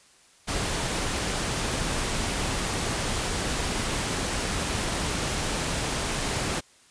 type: noise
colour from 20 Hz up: pink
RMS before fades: -28 dBFS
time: 0.47-6.61 s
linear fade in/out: 20 ms
effects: white hiss -57 dBFS RMS until 6.9 s + resampled to 22050 Hz